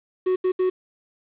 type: tone bursts at uneven times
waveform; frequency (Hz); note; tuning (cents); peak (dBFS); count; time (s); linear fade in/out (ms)
triangle; 370; F#4; 0; -16; 3; 0.26-0.36 / 0.44-0.52 / 0.59-0.7; 10
effects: resampled to 8000 Hz + 8-bit